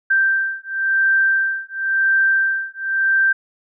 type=beating tone pair; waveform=sine; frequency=1568 / 1568.95 Hz; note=G6 / G6; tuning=0 / +1 cents; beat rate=0.95 Hz; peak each=-18 dBFS; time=0.1-3.33 s; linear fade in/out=10 ms; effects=none